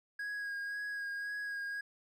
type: tone with vibrato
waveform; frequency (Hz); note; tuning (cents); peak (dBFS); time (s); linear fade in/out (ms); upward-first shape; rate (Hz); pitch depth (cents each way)
triangle; 1646; G#6; -16; -35; 0.19-1.81; 5; sine; 1.9; 20
effects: none